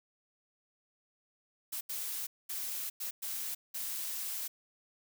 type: noise bursts at uneven times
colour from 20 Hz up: blue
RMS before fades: -38 dBFS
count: 6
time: 1.72-1.81 / 1.89-2.27 / 2.49-2.9 / 3-3.11 / 3.22-3.55 / 3.74-4.48 s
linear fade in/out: 10 ms
effects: none